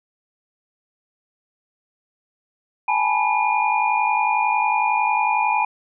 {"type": "tone cluster", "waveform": "sine", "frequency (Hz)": [819, 870, 981, 2424], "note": ["G#5", "A5", "B5", "D#7"], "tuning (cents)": [-24, -20, -12, -46], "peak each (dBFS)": [-23, -21, -22, -24], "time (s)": [2.88, 5.65], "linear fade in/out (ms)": 5, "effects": []}